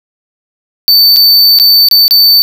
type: tone with dropouts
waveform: square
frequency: 4548 Hz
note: C#8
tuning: 44 cents sharp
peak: -3 dBFS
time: 0.88-2.42 s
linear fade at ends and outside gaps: 0 ms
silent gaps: 1.162-1.168 / 1.588-1.598 / 1.886-1.912 / 2.08-2.109 s
effects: none